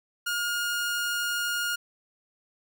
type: tone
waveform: sawtooth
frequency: 1424 Hz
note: F6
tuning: 33 cents sharp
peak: -23 dBFS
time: 0.26-1.76 s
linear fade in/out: 10 ms
effects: none